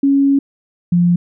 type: tone pair in turn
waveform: sine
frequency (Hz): 277.2 / 174.63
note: C#4 / F3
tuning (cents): 0 / 0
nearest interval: minor sixth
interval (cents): 800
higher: first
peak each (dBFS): -9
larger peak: neither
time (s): 0.03-0.39 / 0.92-1.16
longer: first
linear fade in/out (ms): 5
effects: none